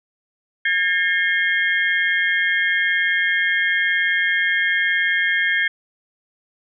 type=tone cluster; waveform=sine; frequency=1626 / 1805 / 2143 / 3218 Hz; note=G#6 / A6 / C7 / G7; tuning=-37 / +44 / +41 / +45 cents; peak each=-21 / -21 / -21 / -28 dBFS; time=0.65-5.68 s; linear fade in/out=5 ms; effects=none